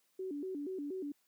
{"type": "tone with vibrato", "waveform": "sine", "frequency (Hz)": 329.6, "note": "E4", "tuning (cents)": 0, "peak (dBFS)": -37, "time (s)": [0.19, 1.12], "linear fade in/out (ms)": 5, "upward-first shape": "square", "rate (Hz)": 4.2, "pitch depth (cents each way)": 230, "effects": ["white hiss -75 dBFS RMS until 1.27 s", "high-pass 150 Hz 12 dB/octave"]}